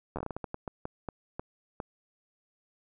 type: slowing click train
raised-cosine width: 1 ms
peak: -21 dBFS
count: 15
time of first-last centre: 0.16-1.802 s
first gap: 11 ms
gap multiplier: 1.32
effects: none